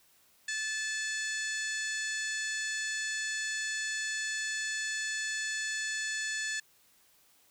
harmonic tone, 870 Hz, A5, 20 cents flat, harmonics 2 / 3 / 4 / 5 / 6 / 7 / 8 / 9 / 10, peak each -34 / -43 / -44 / -43 / -47 / -49 / -41 / -46 / -50 dBFS, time 0.48-6.6 s, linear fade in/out 5 ms, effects white hiss -65 dBFS RMS until 7.5 s

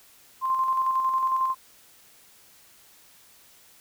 sine tone with tremolo, 1050 Hz, C6, 6 cents sharp, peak -20 dBFS, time 0.41-1.55 s, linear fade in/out 50 ms, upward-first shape square, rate 11 Hz, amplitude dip 35%, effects white hiss -55 dBFS RMS until 3.8 s

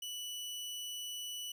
sawtooth tone, 2960 Hz, F#7, in tune, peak -37 dBFS, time 0.02-1.52 s, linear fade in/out 5 ms, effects none

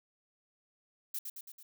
violet noise with echo, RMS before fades -37 dBFS, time 1.14-1.19 s, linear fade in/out 5 ms, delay 110 ms, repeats 4, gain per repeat -4 dB, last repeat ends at 1.63 s, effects none

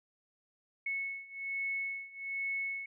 sine beating tone pair, 2200 / 2201.2 Hz, C#7 / C#7, -14 / -13 cents, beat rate 1.2 Hz, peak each -39 / -37 dBFS, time 0.86-2.86 s, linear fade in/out 5 ms, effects none

